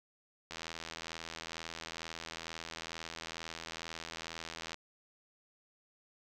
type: click train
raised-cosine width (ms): 0.2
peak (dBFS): -24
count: 349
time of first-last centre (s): 0.51-4.744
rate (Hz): 82.2
effects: none